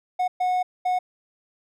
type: tone bursts at uneven times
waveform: triangle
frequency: 731 Hz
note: F#5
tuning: 21 cents flat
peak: -18 dBFS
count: 3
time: 0.19-0.28 / 0.4-0.63 / 0.85-0.99 s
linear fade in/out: 10 ms
effects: none